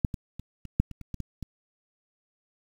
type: clicks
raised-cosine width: 5 ms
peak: -10 / -20 / -26 / -28 / -8 / -28 / -30 / -22 / -21 / -23 dBFS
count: 10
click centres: 0.048 / 0.142 / 0.396 / 0.653 / 0.8 / 0.913 / 1.013 / 1.143 / 1.203 / 1.427 s
effects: 8-bit